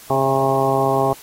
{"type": "harmonic tone with a mistuned harmonic", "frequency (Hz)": 135.1, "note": "C#3", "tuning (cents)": -44, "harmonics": [1, 2, 3, 4, 5, 6, 7, 8], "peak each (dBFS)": [-24, -26, -21, -25, -21, -21, -27, -24], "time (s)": [0.1, 1.13], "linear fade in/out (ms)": 2, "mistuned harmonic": 5, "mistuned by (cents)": -20, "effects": ["white hiss -42 dBFS RMS until 1.22 s", "AAC 48 kbps"]}